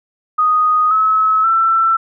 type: tone with pitch steps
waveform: sine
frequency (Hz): 1244.5 / 1289.9 / 1336.9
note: D#6 / E6 / E6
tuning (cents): 0 / -38 / +24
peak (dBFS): -10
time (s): 0.38-1.97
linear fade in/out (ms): 10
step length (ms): 530
effects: none